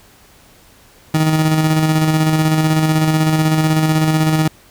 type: tone with tremolo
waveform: 30% pulse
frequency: 156.9 Hz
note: D#3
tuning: 15 cents sharp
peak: -8 dBFS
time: 1.14-4.48 s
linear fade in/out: 5 ms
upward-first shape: square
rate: 16 Hz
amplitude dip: 35%
effects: pink hiss -47 dBFS RMS until 4.7 s